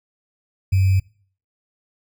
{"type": "tone with sample-and-hold", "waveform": "sine", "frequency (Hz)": 95.2, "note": "F#2", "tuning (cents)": 50, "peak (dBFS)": -13, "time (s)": [0.72, 1], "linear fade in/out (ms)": 10, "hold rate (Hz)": 2450, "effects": ["noise-tail reverb RT60 0.5 s tail -24 dB re dry"]}